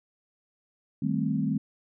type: chord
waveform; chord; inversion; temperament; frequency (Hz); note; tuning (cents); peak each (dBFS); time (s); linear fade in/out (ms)
sine; A half-diminished seventh; second; equal; 155.56 / 196 / 220 / 261.6; Eb3 / G3 / A3 / C4; 0 / 0 / 0 / 0; -30; 1.02-1.58; 5
effects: none